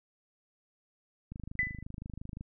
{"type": "click train", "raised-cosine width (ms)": 5, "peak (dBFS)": -29, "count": 29, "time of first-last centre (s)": [1.32, 2.409], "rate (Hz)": 25.7}
{"type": "tone with exponential decay", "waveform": "sine", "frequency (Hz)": 2000, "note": "B6", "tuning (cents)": 21, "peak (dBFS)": -23, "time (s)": [1.59, 1.83], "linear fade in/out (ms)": 1, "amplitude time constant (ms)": 52}
{"effects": []}